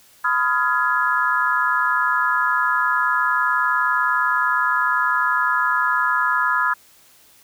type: chord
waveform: sine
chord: F half-diminished seventh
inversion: second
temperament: just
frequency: 1005.8 / 1257.2 / 1396.9 / 1676.3 Hz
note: Cb6 / Eb6 / F6 / Ab6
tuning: +31 / +18 / 0 / +16 cents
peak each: -22 dBFS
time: 0.24-6.74 s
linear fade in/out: 10 ms
effects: white hiss -52 dBFS RMS until 7.43 s